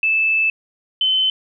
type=tone pair in turn; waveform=sine; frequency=2628 / 3057 Hz; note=E7 / G7; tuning=-6 / -44 cents; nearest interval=minor third; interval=262 cents; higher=second; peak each=-14 dBFS; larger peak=neither; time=0.03-0.5 / 1.01-1.3 s; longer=first; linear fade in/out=2 ms; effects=none